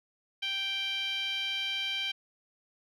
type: tone with band-pass filter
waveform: 10% pulse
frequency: 784 Hz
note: G5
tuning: in tune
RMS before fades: -33 dBFS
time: 0.42-2.12 s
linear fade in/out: 10 ms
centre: 2900 Hz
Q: 4
effects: none